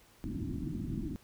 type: low-pass noise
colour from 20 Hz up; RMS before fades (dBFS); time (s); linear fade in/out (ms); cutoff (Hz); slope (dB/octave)
white; -37; 0.24-1.16; 0; 340; 96
effects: pink hiss -62 dBFS RMS until 1.23 s